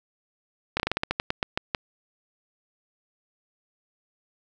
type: slowing click train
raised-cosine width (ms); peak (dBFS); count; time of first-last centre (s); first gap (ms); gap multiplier
0.3; -8; 13; 0.77-1.748; 28; 1.18
effects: none